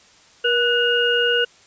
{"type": "tone cluster", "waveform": "sine", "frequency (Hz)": [477.2, 1479, 2849], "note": ["A#4", "F#6", "F7"], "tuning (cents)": [41, -1, 34], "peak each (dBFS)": -20, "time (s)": [0.44, 1.45], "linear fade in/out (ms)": 10, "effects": ["white hiss -51 dBFS RMS until 1.66 s", "resampled to 16000 Hz"]}